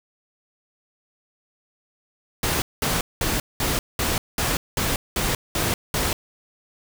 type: noise bursts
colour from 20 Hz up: pink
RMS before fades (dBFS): -23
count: 10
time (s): 2.43-6.13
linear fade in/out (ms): 2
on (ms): 190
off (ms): 200
effects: none